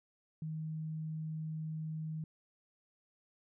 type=tone; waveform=sine; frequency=157.3 Hz; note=D#3; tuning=19 cents sharp; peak=-37 dBFS; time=0.42-2.24 s; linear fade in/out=2 ms; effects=none